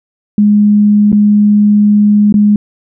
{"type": "tone with dropouts", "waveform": "sine", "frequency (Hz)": 207.7, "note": "G#3", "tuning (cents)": 0, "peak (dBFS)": -4, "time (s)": [0.38, 2.56], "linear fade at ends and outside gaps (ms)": 2, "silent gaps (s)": [[1.119, 1.128], [2.325, 2.341]], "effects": []}